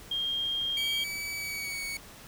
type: tone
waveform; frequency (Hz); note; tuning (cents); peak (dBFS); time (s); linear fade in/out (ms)
sine; 3217; G7; +44; -28; 0.11-1.04; 5
type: tone with pitch glide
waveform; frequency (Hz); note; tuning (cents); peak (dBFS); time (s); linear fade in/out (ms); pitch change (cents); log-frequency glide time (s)
sawtooth; 2288 to 2232; D7 to C#7; -46 to +11; -30; 0.77-1.97; 2; -43; 1.36-1.83
effects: pink hiss -49 dBFS RMS until 2.27 s